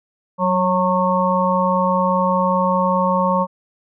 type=harmonic tone with a mistuned harmonic; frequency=182.5 Hz; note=F#3; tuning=24 cents flat; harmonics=1 / 3 / 5 / 6; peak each=-20 / -20 / -20 / -20 dBFS; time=0.38-3.47 s; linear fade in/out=50 ms; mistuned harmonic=1; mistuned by=+32 cents; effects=none